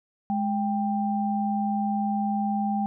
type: tone pair together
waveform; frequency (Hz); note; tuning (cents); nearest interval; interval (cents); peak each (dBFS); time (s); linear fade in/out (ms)
sine; 209.2 / 790; G#3 / G5; +13 / +13; octave + major seventh; 2300; -25 / -27; 0.3-2.86; 0
effects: none